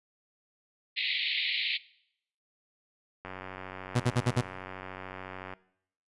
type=band-pass noise; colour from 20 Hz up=pink; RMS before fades=-31 dBFS; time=0.96-1.78 s; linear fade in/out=20 ms; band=2000 to 4300 Hz; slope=96 dB/octave
type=click train; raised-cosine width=0.5 ms; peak=-25 dBFS; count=215; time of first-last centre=3.25-5.536 s; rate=93.6 Hz
type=tone bursts; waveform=sawtooth; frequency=122.7 Hz; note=B2; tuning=11 cents flat; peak=-19 dBFS; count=5; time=3.95-4.413 s; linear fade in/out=10 ms; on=51 ms; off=52 ms
effects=noise-tail reverb RT60 0.7 s tail -20 dB re dry + resampled to 24000 Hz